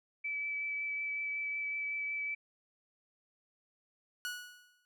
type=tone with vibrato; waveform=sine; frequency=2304 Hz; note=D7; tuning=34 cents flat; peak=-34 dBFS; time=0.24-2.35 s; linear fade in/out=10 ms; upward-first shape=triangle; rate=5.4 Hz; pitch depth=12 cents each way
type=tone with exponential decay; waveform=sawtooth; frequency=1465 Hz; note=F#6; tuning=18 cents flat; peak=-31 dBFS; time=4.25-4.85 s; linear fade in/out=0 ms; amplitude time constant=130 ms
effects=none